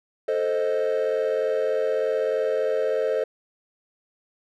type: chord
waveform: triangle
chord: A diminished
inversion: none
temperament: equal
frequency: 440 / 523.3 / 622.3 Hz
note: A4 / C5 / Eb5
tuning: 0 / 0 / 0 cents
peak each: -22 / -22 / -24 dBFS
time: 0.28-3.24 s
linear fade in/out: 5 ms
effects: tanh soft clip ceiling -15 dBFS